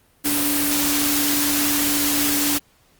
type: tone in noise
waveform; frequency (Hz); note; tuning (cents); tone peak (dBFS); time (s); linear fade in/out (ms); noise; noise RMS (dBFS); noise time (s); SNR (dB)
sine; 290; D4; -22; -23; 0.24-2.59; 20; white; -21; 0.24-2.59; -5
effects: pink hiss -58 dBFS RMS until 2.99 s + Opus 32 kbps